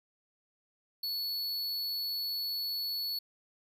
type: tone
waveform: square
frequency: 4415 Hz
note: C#8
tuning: 8 cents flat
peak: -33 dBFS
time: 1.03-3.19 s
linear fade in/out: 5 ms
effects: 12-bit